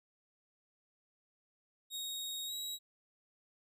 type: tone with pitch glide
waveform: sawtooth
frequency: 3759 to 3849 Hz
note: A#7 to B7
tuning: +14 to -45 cents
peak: -36 dBFS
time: 1.9-2.79 s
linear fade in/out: 50 ms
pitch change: +41 cents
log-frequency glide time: 2.46-2.53 s
effects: none